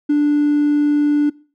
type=tone with hard clipping; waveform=triangle; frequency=293.7 Hz; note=D4; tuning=in tune; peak=-12 dBFS; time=0.09-1.3 s; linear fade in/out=10 ms; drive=4 dB; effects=noise-tail reverb RT60 0.4 s tail -22 dB re dry